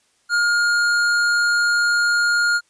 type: tone with hard clipping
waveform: triangle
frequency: 1419 Hz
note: F6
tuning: 27 cents sharp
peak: -17 dBFS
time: 0.29-2.61 s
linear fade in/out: 50 ms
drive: 15 dB
effects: white hiss -62 dBFS RMS until 2.69 s + resampled to 22050 Hz